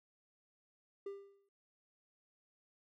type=tone with exponential decay; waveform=triangle; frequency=397.6 Hz; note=G4; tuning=25 cents sharp; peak=-37 dBFS; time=1.06-1.49 s; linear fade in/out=5 ms; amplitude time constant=93 ms; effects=none